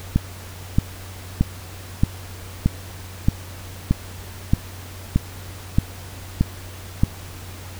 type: click train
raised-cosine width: 5 ms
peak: -3 dBFS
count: 12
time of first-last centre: 0.16-7.035 s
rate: 1.6 Hz
effects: added 92 Hz sine -36 dBFS peak until 7.79 s + pink hiss -40 dBFS RMS until 7.79 s